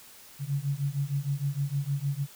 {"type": "beating tone pair", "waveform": "sine", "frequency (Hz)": [137.4, 143.9], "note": ["C#3", "D3"], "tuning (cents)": [-15, -35], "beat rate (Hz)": 6.5, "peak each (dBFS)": [-30, -30], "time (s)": [0.39, 2.27], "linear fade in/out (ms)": 50, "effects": ["white hiss -51 dBFS RMS until 2.35 s"]}